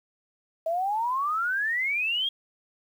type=exponential sweep; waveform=sine; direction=up; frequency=640 to 3300 Hz; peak=-24 dBFS; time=0.66-2.29 s; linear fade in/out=5 ms; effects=9-bit